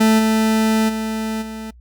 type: tone with level steps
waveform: 40% pulse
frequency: 220 Hz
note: A3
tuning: in tune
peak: -10 / -13 / -20 / -27 dBFS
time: 0-1.71 s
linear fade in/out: 10 ms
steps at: 0.18 / 0.88 / 1.41 s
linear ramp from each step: 20 ms
effects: noise-tail reverb RT60 0.1 s tail -24 dB re dry + added 60 Hz sine -42 dBFS peak until 1.8 s